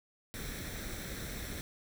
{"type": "noise with comb filter", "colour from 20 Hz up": "pink", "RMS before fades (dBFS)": -41, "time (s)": [0.34, 1.61], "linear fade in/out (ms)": 0, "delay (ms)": 0.52, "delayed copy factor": 0.6, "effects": []}